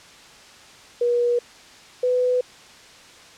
sine tone pair in turn, 481.2 / 499.5 Hz, B4 / B4, -45 / +20 cents, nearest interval minor second, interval 65 cents, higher second, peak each -17 dBFS, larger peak neither, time 1.01-1.39 / 2.03-2.41 s, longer neither, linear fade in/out 5 ms, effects white hiss -46 dBFS RMS until 3.37 s + low-pass 6000 Hz 12 dB/octave

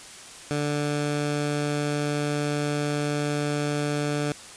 15% pulse tone, 146.83 Hz, D3, in tune, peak -18 dBFS, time 0.51-4.32 s, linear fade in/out 0 ms, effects white hiss -43 dBFS RMS until 4.56 s + resampled to 22050 Hz

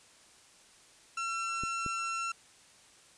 30% pulse tone, 1351 Hz, E6, 42 cents sharp, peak -30 dBFS, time 1.17-2.32 s, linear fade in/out 5 ms
clicks, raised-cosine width 3 ms, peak -27 dBFS, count 2, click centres 1.636 / 1.863 s
effects white hiss -59 dBFS RMS until 3.17 s + resampled to 22050 Hz

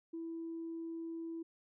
sine tone, 330 Hz, E4, 2 cents sharp, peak -39 dBFS, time 0.13-1.43 s, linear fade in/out 10 ms, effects tanh soft clip ceiling -35 dBFS

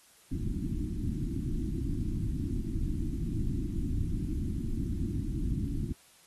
pink low-pass noise, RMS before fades -32 dBFS, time 0.31-5.93 s, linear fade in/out 10 ms, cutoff 340 Hz, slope 96 dB/octave, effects white hiss -60 dBFS RMS until 6.26 s + AAC 32 kbps

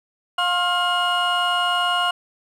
triangle tone cluster, 709 / 1067 / 1402 / 2877 Hz, F5 / C6 / F6 / F#7, +26 / +34 / +6 / -49 cents, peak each -22 dBFS, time 0.38-2.11 s, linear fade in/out 5 ms, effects none

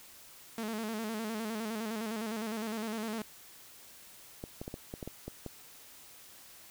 sawtooth tone with vibrato, 220 Hz, A3, in tune, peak -31 dBFS, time 0.58-3.22 s, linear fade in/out 2 ms, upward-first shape square, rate 9.8 Hz, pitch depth 60 cents each way
clicks, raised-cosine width 2 ms, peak -26 dBFS, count 9, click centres 4.439 / 4.615 / 4.679 / 4.741 / 4.939 / 5.028 / 5.076 / 5.28 / 5.463 s
effects white hiss -54 dBFS RMS until 6.7 s

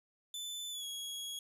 sawtooth tone with pitch glide, 3513 to 3324 Hz, A7 to G#7, -3 to +1 cents, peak -37 dBFS, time 0.34-1.39 s, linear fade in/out 2 ms, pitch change -96 cents, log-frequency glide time 0.71-0.85 s, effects resampled to 32000 Hz

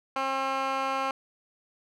15% pulse tone with band-pass filter, 268.2 Hz, C4, 43 cents sharp, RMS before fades -29 dBFS, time 0.16-1.11 s, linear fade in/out 2 ms, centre 1400 Hz, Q 1.3, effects none

